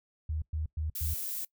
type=tone bursts; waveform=sine; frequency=77.78 Hz; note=D#2; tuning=in tune; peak=-30 dBFS; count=4; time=0.29-1.14 s; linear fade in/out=5 ms; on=130 ms; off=110 ms
type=noise; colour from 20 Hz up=violet; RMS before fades=-36 dBFS; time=0.95-1.45 s; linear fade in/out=5 ms
effects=noise-tail reverb RT60 0.1 s tail -22 dB re dry